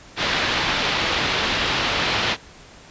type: low-pass noise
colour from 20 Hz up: white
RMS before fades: -22 dBFS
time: 0.16-2.37 s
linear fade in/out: 50 ms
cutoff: 4000 Hz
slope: 24 dB/octave
effects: pink hiss -45 dBFS RMS until 2.9 s + resampled to 16000 Hz